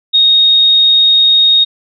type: tone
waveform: sine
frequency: 3729 Hz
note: A#7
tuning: in tune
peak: -5 dBFS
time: 0.13-1.65 s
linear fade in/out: 20 ms
effects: none